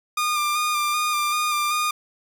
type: tone with vibrato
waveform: sawtooth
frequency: 1206 Hz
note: D6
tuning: 46 cents sharp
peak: -17 dBFS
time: 0.17-1.91 s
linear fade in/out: 5 ms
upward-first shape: square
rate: 2.6 Hz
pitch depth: 21 cents each way
effects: none